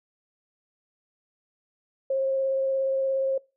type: tone with vibrato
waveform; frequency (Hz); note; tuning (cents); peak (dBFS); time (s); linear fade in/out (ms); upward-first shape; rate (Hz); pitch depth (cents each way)
sine; 536; C5; +42; -22; 2.1-3.38; 5; sine; 17; 10
effects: noise-tail reverb RT60 0.3 s tail -24 dB re dry